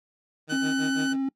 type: tone with tremolo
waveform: 15% pulse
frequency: 155.56 Hz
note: D#3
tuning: in tune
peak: -26 dBFS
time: 0.47-1.17 s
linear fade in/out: 50 ms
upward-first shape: sine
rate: 6 Hz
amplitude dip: 95%
type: tone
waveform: sawtooth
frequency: 1500 Hz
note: F#6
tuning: 23 cents sharp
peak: -25 dBFS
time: 0.49-1.14 s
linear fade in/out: 20 ms
type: tone with vibrato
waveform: triangle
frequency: 269.2 Hz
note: C4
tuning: 49 cents sharp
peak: -22 dBFS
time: 0.52-1.29 s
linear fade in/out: 5 ms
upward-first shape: sine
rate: 15 Hz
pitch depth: 11 cents each way
effects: noise-tail reverb RT60 0.1 s tail -23 dB re dry + low-pass 8000 Hz 12 dB/octave